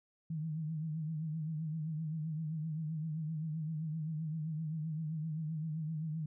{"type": "tone with vibrato", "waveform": "sine", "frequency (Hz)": 157.2, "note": "D#3", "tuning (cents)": 18, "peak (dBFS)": -35, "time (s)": [0.3, 6.26], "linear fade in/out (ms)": 5, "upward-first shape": "triangle", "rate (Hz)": 7.7, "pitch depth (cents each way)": 86, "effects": []}